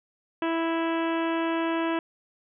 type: harmonic tone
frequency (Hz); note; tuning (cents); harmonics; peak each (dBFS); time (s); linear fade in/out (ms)
329.6; E4; 0; 1 / 2 / 3 / 4 / 5 / 6 / 7 / 8 / 9 / 10; -26 / -32 / -32 / -38 / -37 / -43 / -44 / -40 / -45 / -47; 0.42-1.99; 2
effects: none